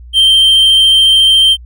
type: tone with vibrato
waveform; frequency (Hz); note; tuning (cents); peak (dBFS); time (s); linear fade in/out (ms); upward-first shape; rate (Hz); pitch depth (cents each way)
triangle; 3136; G7; 0; -3; 0.13-1.57; 50; triangle; 14; 9
effects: added 60 Hz sine -30 dBFS peak until 1.65 s